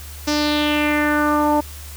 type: tone with low-pass filter sweep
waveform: sawtooth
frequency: 297.7 Hz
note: D4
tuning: 24 cents sharp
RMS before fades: -18 dBFS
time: 0.27-1.61 s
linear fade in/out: 10 ms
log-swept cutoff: 5700 to 810 Hz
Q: 3.7
effects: added 74 Hz sine -34 dBFS peak until 1.96 s + white hiss -39 dBFS RMS until 1.96 s